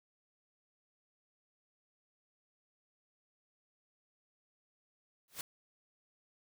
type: noise with exponential growth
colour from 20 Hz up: white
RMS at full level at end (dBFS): -37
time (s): 5.28-5.41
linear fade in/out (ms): 1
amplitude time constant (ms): 27
effects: none